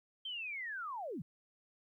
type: linear sweep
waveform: sine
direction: down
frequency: 3174 to 123.47 Hz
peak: -39 dBFS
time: 0.25-1.22 s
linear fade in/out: 5 ms
effects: 13-bit